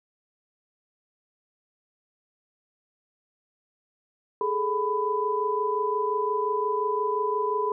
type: tone cluster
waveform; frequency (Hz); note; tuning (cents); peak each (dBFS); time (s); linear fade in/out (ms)
sine; 412.6 / 438.3 / 997; G#4 / A4 / B5; -11 / -7 / +16; -28 / -30 / -26; 4.41-7.72; 2
effects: none